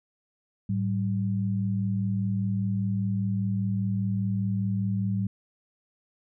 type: tone pair together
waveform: sine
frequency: 107.59 / 192.6 Hz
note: A2 / G3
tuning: -38 / -30 cents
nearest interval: minor seventh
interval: 1008 cents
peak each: -27 dBFS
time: 0.69-5.27 s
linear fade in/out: 5 ms
effects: none